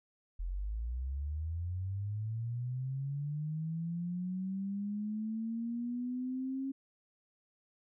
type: linear sweep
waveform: sine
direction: up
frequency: 41.2 to 271.3 Hz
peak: -34 dBFS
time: 0.39-6.72 s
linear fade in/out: 10 ms
effects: none